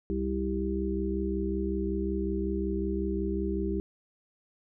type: harmonic tone with a mistuned harmonic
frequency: 65.41 Hz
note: C2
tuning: in tune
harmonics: 1 / 3 / 5 / 6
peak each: -33 / -33 / -33 / -33 dBFS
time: 0.1-3.8 s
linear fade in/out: 0 ms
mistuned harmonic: 3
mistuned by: -20 cents
effects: none